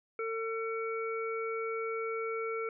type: harmonic tone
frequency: 450 Hz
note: A4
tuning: 39 cents sharp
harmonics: 1 / 3 / 5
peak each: -34 / -39 / -41 dBFS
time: 0.19-2.69 s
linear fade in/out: 2 ms
effects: none